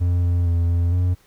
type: tone with pitch steps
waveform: triangle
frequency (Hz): 87.9 / 87.3 / 85.3 / 86.1 / 89.6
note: F2 / F2 / F2 / F2 / F2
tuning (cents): +12 / 0 / -40 / -24 / +45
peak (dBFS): -14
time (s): 0-1.15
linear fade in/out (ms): 20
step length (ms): 230
effects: pink hiss -57 dBFS RMS until 1.26 s